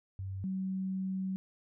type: tone pair in turn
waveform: sine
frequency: 96 / 189.47 Hz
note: G2 / F#3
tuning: -36 / +41 cents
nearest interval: octave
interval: 1177 cents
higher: second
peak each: -36 / -32 dBFS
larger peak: second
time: 0.19-0.44 / 0.44-1.36 s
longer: second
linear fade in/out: 0 ms
effects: none